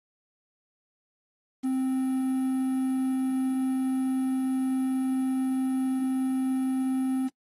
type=tone with quantisation; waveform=triangle; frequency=261.6 Hz; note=C4; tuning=in tune; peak=-22 dBFS; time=1.63-7.29 s; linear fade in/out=20 ms; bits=8; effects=noise-tail reverb RT60 0.1 s tail -23 dB re dry + AAC 32 kbps